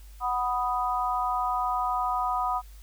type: chord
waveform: sine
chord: B major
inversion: second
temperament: equal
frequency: 740 / 987.8 / 1244.5 Hz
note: F#5 / B5 / D#6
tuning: 0 / 0 / 0 cents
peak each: -29 dBFS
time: 0.2-2.62 s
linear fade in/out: 50 ms
effects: added 50 Hz sine -44 dBFS peak until 2.82 s + white hiss -58 dBFS RMS until 2.82 s